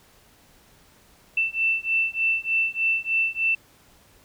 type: beating tone pair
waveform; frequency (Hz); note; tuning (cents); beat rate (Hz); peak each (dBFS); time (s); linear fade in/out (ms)
sine; 2668 / 2671.3; E7 / E7; +20 / +22; 3.3; -24; 1.37-3.55; 5
effects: pink hiss -56 dBFS RMS until 4.24 s